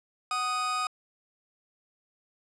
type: tone pair together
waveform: 40% pulse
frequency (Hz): 745 / 1245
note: F#5 / D#6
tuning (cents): +12 / +1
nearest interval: major sixth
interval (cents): 889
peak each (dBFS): -36 / -27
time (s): 0.31-0.87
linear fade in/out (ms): 2
effects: resampled to 22050 Hz + 11-bit